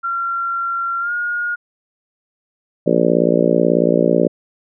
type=tone with pitch glide; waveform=sine; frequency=1372 to 1431.9 Hz; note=F6 to F6; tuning=-31 to +43 cents; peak=-18 dBFS; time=0.03-1.56 s; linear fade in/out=20 ms; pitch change=+74 cents; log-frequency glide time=1-1.12 s
type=harmonic tone; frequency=58.27 Hz; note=A#1; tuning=in tune; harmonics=3 / 4 / 5 / 6 / 7 / 8 / 9 / 10; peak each=-20 / -20 / -20 / -20 / -20 / -20 / -20 / -20 dBFS; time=2.86-4.28 s; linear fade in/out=10 ms
effects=none